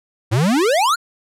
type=exponential sweep; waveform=square; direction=up; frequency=101.2 to 1479 Hz; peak=-14 dBFS; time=0.31-0.96 s; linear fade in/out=20 ms; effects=low-pass 11000 Hz 12 dB/octave